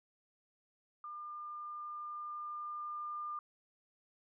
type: tone with level ramp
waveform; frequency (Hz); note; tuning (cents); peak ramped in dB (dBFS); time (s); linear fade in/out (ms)
sine; 1202; D6; +40; -43 to -38; 1.04-3.39; 2
effects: none